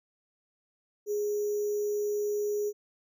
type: tone with sample-and-hold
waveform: sine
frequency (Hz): 415.3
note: G#4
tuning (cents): 0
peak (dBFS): -27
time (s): 1.06-2.73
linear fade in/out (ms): 50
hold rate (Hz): 6300
effects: none